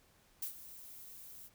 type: noise with ADSR envelope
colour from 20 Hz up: violet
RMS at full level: -38 dBFS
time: 0.42-1.5 s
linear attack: 5 ms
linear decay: 96 ms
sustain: -14 dB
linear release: 45 ms
effects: pink hiss -68 dBFS RMS until 1.54 s